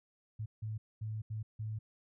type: tone bursts at uneven times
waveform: sine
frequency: 108.7 Hz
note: A2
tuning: 21 cents flat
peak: -36 dBFS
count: 5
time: 0.39-0.46 / 0.62-0.78 / 1.01-1.22 / 1.3-1.43 / 1.59-1.79 s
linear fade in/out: 10 ms
effects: none

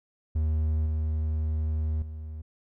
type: tone with level steps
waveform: triangle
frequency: 77.78 Hz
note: D#2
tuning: in tune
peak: -21 / -23 / -33 dBFS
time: 0.35-2.42 s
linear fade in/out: 10 ms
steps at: 0.86 / 2.02 s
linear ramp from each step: 2 ms
effects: none

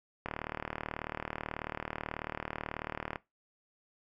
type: click train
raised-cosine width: 0.5 ms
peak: -20 dBFS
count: 112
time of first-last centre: 0.26-3.158 s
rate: 38.3 Hz
effects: noise-tail reverb RT60 0.2 s tail -19 dB re dry

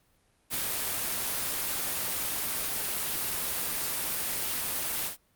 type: noise with ADSR envelope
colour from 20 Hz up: white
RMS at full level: -28 dBFS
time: 0.5-5.17 s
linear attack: 43 ms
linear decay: 4 ms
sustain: -3 dB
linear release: 120 ms
effects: pink hiss -68 dBFS RMS until 5.35 s + Opus 32 kbps

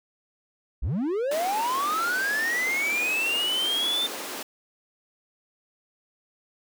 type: linear sweep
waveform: triangle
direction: up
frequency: 38.72 to 3600 Hz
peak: -22 dBFS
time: 0.82-4.07 s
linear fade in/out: 10 ms
type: high-pass noise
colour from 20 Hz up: pink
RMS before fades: -35 dBFS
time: 1.31-4.43 s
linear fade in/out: 5 ms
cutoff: 270 Hz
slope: 24 dB/octave
effects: none

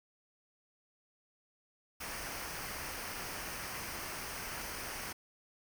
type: noise with comb filter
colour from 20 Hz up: pink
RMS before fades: -42 dBFS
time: 2-5.13 s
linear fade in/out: 10 ms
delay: 0.27 ms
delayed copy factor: -0.55
effects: none

